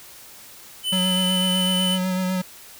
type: tone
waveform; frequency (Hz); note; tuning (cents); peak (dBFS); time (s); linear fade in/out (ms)
square; 3017; F#7; +33; -22; 0.83-1.99; 50
type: tone with vibrato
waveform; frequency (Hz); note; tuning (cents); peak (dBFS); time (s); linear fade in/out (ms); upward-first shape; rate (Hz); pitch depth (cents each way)
square; 185; F#3; 0; -22; 0.92-2.42; 10; sine; 8; 22
effects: white hiss -44 dBFS RMS until 2.79 s